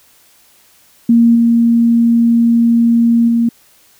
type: tone with level steps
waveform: sine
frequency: 233.1 Hz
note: A#3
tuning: in tune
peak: -5 / -7 / -9 dBFS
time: 1.09-3.49 s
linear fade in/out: 5 ms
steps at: 1.35 / 3.28 s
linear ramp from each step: 5 ms
effects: white hiss -49 dBFS RMS until 3.99 s